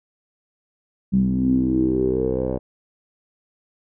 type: tone with low-pass filter sweep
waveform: 10% pulse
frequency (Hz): 64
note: C2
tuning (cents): -38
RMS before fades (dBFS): -20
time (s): 1.12-2.59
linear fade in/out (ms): 20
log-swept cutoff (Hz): 190 to 590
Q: 8.1
effects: none